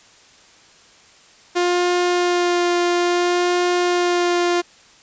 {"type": "tone with vibrato", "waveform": "sawtooth", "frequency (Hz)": 352.6, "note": "F4", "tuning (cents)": 17, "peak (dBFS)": -12, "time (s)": [1.55, 4.62], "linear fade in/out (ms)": 20, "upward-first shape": "sine", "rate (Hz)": 0.59, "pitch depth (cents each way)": 12, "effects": ["white hiss -49 dBFS RMS until 5.02 s", "resampled to 16000 Hz"]}